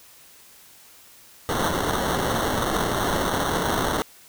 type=noise with sample-and-hold; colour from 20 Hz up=white; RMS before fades=-24 dBFS; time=1.49-4.02 s; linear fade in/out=0 ms; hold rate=2450 Hz; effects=white hiss -50 dBFS RMS until 4.28 s